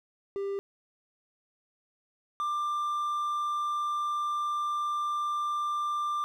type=tone pair in turn; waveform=triangle; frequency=396.3 / 1187.6 Hz; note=G4 / D6; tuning=+19 / +19 cents; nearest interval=octave + perfect fifth; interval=1900 cents; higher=second; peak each=-28 / -26 dBFS; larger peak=second; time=0.36-0.59 / 2.4-6.24 s; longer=second; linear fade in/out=0 ms; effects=none